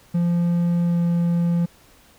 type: tone with pitch glide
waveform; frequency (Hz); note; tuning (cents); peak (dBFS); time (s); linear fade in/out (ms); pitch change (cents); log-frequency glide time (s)
triangle; 172.6 to 171.51; F3 to F3; -20 to -31; -15; 0.14-1.66; 10; -11; 0.84-1
effects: pink hiss -53 dBFS RMS until 2.18 s